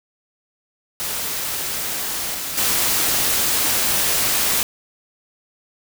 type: noise with level steps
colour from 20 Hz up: white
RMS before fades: -25 / -27 / -19 dBFS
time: 1-4.63 s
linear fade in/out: 0 ms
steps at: 2.34 / 2.57 s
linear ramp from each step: 10 ms
effects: none